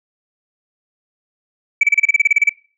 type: tone bursts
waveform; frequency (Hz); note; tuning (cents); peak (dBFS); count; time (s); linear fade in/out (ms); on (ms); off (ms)
sine; 2300; D7; -37; -6; 13; 1.81-2.494; 5; 24; 31
effects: noise-tail reverb RT60 0.4 s tail -22 dB re dry + tanh soft clip ceiling -5 dBFS